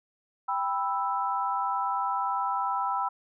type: chord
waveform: sine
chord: E minor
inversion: first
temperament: just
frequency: 791.1 / 988.9 / 1318.5 Hz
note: G5 / B5 / E6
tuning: +16 / +2 / 0 cents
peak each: -31 / -29 / -31 dBFS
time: 0.48-3.09 s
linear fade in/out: 10 ms
effects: none